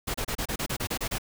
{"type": "noise bursts", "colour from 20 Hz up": "pink", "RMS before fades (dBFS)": -30, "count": 11, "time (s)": [0.07, 1.184], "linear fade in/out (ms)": 10, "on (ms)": 74, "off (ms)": 30, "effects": []}